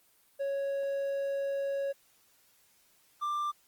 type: tone pair in turn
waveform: triangle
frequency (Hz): 554 / 1184.8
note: C#5 / D6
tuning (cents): -1 / +15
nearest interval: octave + minor second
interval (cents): 1316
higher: second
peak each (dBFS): -28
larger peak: neither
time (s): 0.39-1.93 / 3.21-3.52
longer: first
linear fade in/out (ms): 20
effects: white hiss -66 dBFS RMS until 3.67 s + Opus 24 kbps